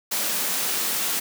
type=high-pass noise; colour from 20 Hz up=white; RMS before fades=-25 dBFS; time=0.11-1.2 s; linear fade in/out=10 ms; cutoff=160 Hz; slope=48 dB/octave; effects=none